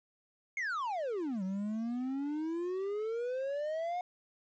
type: exponential two-way sweep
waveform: triangle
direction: down then up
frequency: 2214 to 185 to 729 Hz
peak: -31 dBFS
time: 0.57-4.01 s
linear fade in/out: 2 ms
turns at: 1.43 s
effects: resampled to 16000 Hz + 11-bit